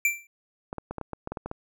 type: tone with exponential decay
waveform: square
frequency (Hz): 2349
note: D7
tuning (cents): 0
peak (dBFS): -18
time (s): 0.05-0.27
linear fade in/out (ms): 2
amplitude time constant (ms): 46
type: clicks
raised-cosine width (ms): 1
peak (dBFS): -19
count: 11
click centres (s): 0.729 / 0.783 / 0.91 / 0.983 / 1.013 / 1.133 / 1.274 / 1.32 / 1.372 / 1.46 / 1.514
effects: none